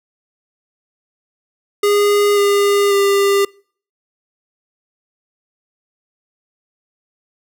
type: tone with pitch steps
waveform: square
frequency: 410 / 404.4 / 398.8 Hz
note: G#4 / G#4 / G4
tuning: -22 / -46 / +30 cents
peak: -12 dBFS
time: 1.83-3.45 s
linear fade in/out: 5 ms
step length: 540 ms
effects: noise-tail reverb RT60 0.5 s tail -26 dB re dry